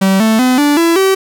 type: tone with pitch steps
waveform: 45% pulse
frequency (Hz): 192.2 / 220.8 / 253.6 / 291.3 / 334.6 / 384.4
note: G3 / A3 / B3 / D4 / E4 / G4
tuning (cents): -34 / +6 / +46 / -14 / +26 / -34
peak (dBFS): -8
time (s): 0.01-1.15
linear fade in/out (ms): 10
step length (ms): 190
effects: none